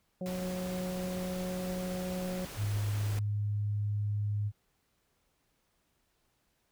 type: harmonic tone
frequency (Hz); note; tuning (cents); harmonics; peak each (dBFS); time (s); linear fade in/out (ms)
183.1; F#3; -18; 1 / 2 / 3 / 4; -35 / -45 / -39 / -51; 0.21-2.45; 2
type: noise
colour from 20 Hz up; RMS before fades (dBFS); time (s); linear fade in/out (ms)
pink; -44; 0.26-3.19; 0
type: tone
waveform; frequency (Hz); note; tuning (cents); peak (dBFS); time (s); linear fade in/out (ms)
sine; 103.7; G#2; -2; -29; 2.56-4.52; 50
effects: pink hiss -75 dBFS RMS until 6.71 s